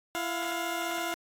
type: tone pair together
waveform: 15% pulse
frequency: 336.5 / 707.7 Hz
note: E4 / F5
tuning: +36 / +23 cents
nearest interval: octave + minor second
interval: 1287 cents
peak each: -27 dBFS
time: 0.15-1.14 s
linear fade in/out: 0 ms
effects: AAC 64 kbps